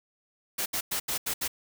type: noise bursts at uneven times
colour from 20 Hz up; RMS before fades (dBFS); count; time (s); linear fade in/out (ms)
white; -30; 6; 0.58-0.66 / 0.73-0.81 / 0.91-1 / 1.08-1.18 / 1.26-1.34 / 1.41-1.48; 10
effects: none